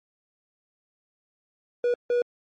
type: tone bursts at uneven times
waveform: triangle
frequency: 484.5 Hz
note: B4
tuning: 33 cents flat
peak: -18 dBFS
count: 2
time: 1.84-1.94 / 2.1-2.22 s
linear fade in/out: 2 ms
effects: MP3 32 kbps